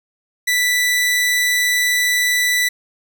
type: tone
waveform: sawtooth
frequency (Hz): 1975.5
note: B6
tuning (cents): 0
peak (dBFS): -11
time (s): 0.47-2.69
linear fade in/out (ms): 10
effects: none